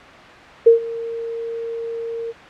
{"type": "tone with ADSR envelope", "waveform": "sine", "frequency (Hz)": 460.8, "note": "A#4", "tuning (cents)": -20, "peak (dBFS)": -4, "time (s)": [0.66, 2.33], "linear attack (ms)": 11, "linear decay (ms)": 120, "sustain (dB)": -20, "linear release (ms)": 31, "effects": ["white hiss -39 dBFS RMS until 2.49 s", "low-pass 2000 Hz 12 dB/octave"]}